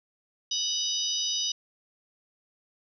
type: harmonic tone with a mistuned harmonic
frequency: 987.8 Hz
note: B5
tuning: in tune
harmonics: 3 / 4 / 5 / 6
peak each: -32 / -32 / -32 / -32 dBFS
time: 0.51-1.52 s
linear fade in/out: 5 ms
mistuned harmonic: 4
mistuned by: -90 cents
effects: none